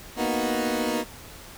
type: chord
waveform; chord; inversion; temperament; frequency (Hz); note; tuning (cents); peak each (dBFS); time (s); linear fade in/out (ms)
20% pulse; B major seventh; third; equal; 233.1 / 246.9 / 311.1 / 370; A#3 / B3 / D#4 / F#4; 0 / 0 / 0 / 0; -24 / -24 / -24 / -28; 0.16-1.05; 50
effects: pink hiss -44 dBFS RMS until 1.57 s